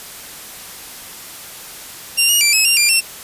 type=tone with pitch steps; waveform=15% pulse; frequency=2776 / 2870 / 2348 / 2573 / 2778 / 2390 / 2709 Hz; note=F7 / F7 / D7 / E7 / F7 / D7 / E7; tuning=-11 / +47 / -1 / -43 / -10 / +30 / +47 cents; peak=-4 dBFS; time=2.17-3.01 s; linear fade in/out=20 ms; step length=120 ms; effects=white hiss -34 dBFS RMS until 3.23 s + resampled to 32000 Hz